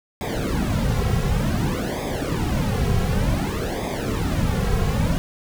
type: noise with flanger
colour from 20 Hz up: brown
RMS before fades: -22 dBFS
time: 0.21-5.18 s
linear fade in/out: 0 ms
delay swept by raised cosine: 0.69 to 3.39 ms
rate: 0.55 Hz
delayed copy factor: -0.9
effects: none